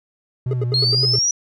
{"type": "tone with vibrato", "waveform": "triangle", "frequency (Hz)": 123.47, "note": "B2", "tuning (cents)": 0, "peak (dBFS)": -17, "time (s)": [0.46, 1.19], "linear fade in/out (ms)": 5, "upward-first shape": "sine", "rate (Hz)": 4, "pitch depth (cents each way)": 49}
{"type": "tone bursts", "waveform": "triangle", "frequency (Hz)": 415.3, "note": "G#4", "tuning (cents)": 0, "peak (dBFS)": -18, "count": 7, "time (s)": [0.51, 1.157], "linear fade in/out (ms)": 2, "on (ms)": 23, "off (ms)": 81}
{"type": "exponential sweep", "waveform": "sine", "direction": "up", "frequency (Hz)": [4186, 5910], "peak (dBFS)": -15, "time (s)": [0.74, 1.31], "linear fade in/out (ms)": 2}
{"effects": ["tanh soft clip ceiling -6 dBFS"]}